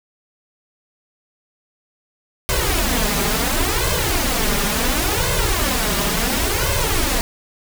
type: noise with flanger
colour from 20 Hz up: pink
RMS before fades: -19 dBFS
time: 2.49-7.21 s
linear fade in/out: 0 ms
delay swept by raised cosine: 1.9 to 5 ms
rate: 0.71 Hz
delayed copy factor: +0.85
effects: none